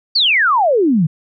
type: exponential sweep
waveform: sine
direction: down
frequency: 4708 to 145.4 Hz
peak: -10 dBFS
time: 0.15-1.07 s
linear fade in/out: 10 ms
effects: none